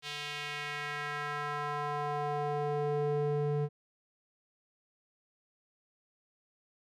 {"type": "tone with band-pass filter sweep", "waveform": "square", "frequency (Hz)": 146.83, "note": "D3", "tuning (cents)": 0, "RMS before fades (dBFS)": -34, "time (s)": [0.02, 3.69], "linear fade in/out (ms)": 50, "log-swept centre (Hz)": [3400, 300], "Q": 1.7, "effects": []}